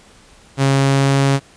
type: tone with pitch glide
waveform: sawtooth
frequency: 136.5 to 137.61 Hz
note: C#3 to C#3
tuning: -26 to -12 cents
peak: -8 dBFS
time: 0.57-1.4 s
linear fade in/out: 50 ms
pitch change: +14 cents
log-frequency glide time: 0.69-1.17 s
effects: pink hiss -47 dBFS RMS until 1.56 s + resampled to 22050 Hz